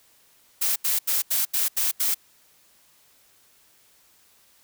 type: noise bursts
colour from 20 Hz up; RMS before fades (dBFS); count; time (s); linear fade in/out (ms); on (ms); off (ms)
blue; -23; 7; 0.61-2.146; 10; 150; 81
effects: white hiss -59 dBFS RMS until 4.63 s